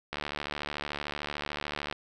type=click train; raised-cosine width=0.3 ms; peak=-17 dBFS; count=133; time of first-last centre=0.13-1.926 s; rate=73.5 Hz; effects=none